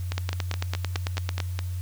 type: two click trains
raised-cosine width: 0.2 ms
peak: -11 / -13 dBFS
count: 12 / 8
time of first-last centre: 0.18-1.402 / 0.12-1.591 s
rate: 9 / 4.76 Hz
effects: added 90 Hz sine -28 dBFS peak until 1.81 s + white hiss -50 dBFS RMS until 1.81 s